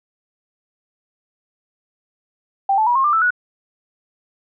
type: tone with pitch steps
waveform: sine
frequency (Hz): 785 / 871 / 966.4 / 1072.3 / 1189.8 / 1320.2 / 1464.9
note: G5 / A5 / B5 / C6 / D6 / E6 / F#6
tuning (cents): +2 / -18 / -38 / +42 / +22 / +2 / -18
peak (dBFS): -13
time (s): 2.69-3.306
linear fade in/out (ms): 5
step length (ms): 88
effects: none